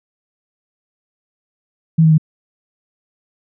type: tone with pitch steps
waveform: sine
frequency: 161.9 / 158.84 / 155.84 Hz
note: E3 / D#3 / D#3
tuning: -31 / +36 / +3 cents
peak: -7 dBFS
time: 1.98-2.181 s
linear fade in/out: 10 ms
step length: 67 ms
effects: none